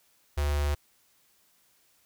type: tone with notch filter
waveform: square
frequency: 72.8 Hz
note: D2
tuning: 15 cents flat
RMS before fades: -27 dBFS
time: 0.37-0.75 s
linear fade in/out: 10 ms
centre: 210 Hz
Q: 0.9
effects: white hiss -66 dBFS RMS until 2.05 s